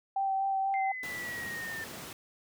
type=tone with vibrato; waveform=sine; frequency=777 Hz; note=G5; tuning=16 cents flat; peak=-27 dBFS; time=0.16-0.92 s; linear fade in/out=5 ms; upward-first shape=sine; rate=4.1 Hz; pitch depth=14 cents each way
type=exponential sweep; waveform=sine; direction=down; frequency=2093 to 1788 Hz; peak=-36 dBFS; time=0.74-1.84 s; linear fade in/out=0 ms
type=high-pass noise; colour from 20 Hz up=pink; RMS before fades=-44 dBFS; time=1.03-2.13 s; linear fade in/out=2 ms; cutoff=110 Hz; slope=12 dB/octave
effects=none